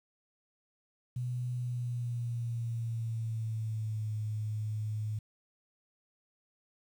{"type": "tone with pitch glide", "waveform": "sine", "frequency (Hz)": [123.47, 107.49], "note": ["B2", "A2"], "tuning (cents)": [0, -40], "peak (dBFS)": -32, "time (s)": [1.16, 5.19], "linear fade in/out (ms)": 5, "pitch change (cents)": -240, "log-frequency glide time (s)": [1.54, 4.14], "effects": ["10-bit"]}